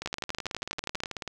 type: two click trains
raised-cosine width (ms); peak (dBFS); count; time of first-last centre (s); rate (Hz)
0.2; -17 / -13; 24 / 13; 0.02-1.277 / 0.06-1.036; 18.3 / 12.3
effects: none